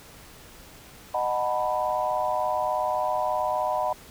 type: chord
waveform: sine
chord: B dominant seventh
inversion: first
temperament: just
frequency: 617.4 / 740.8 / 889 / 987.8 Hz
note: D#5 / F#5 / A5 / B5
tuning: -14 / +2 / +18 / 0 cents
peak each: -28 / -28 / -33 / -28 dBFS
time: 1.14-3.93 s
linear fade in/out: 5 ms
effects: pink hiss -48 dBFS RMS until 4.1 s